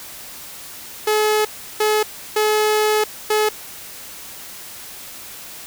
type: tone bursts at uneven times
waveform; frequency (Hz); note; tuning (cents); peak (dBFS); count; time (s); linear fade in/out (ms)
sawtooth; 427; G#4; +48; -11; 4; 1.07-1.45 / 1.8-2.03 / 2.36-3.04 / 3.3-3.49; 5
effects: white hiss -36 dBFS RMS until 5.66 s